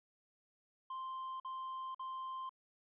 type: tone bursts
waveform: triangle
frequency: 1046.5 Hz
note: C6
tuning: in tune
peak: -39 dBFS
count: 3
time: 0.9-2.494 s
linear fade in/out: 5 ms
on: 500 ms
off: 47 ms
effects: resampled to 8000 Hz